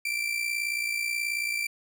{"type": "tone with amplitude modulation", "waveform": "40% pulse", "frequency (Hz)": 2349, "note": "D7", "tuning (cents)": 0, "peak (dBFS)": -24, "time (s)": [0.05, 1.67], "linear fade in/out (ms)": 5, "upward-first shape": "sine", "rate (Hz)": 58.5, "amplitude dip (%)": 60, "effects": []}